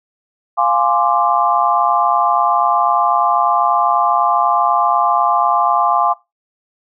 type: chord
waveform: sine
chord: D half-diminished seventh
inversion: first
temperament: equal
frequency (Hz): 698.5 / 830.6 / 1046.5 / 1174.7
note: F5 / Ab5 / C6 / D6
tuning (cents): 0 / 0 / 0 / 0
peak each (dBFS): -17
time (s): 0.57-6.14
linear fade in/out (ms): 20
effects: noise-tail reverb RT60 0.2 s tail -18 dB re dry